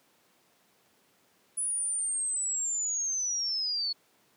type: linear sweep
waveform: sine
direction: down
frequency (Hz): 9956 to 4361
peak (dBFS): -28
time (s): 1.57-3.93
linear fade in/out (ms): 10
effects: pink hiss -66 dBFS RMS until 4.36 s + high-pass 200 Hz 12 dB/octave